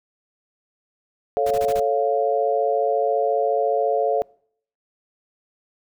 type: chord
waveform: sine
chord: A augmented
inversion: none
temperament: equal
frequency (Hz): 440 / 554.4 / 698.5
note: A4 / C#5 / E#5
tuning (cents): 0 / 0 / 0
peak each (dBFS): -22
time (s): 1.37-4.22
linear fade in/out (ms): 0
type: noise bursts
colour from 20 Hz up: pink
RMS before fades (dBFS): -35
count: 5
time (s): 1.46-1.8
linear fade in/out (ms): 5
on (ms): 48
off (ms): 25
effects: noise-tail reverb RT60 0.6 s tail -25 dB re dry